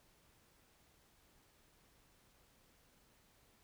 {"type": "silence", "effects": ["pink hiss -70 dBFS RMS until 3.63 s"]}